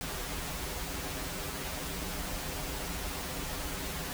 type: noise with comb filter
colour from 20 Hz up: pink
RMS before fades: -37 dBFS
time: 0.01-4.13 s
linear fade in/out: 0 ms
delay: 8.9 ms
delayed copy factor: -1
effects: none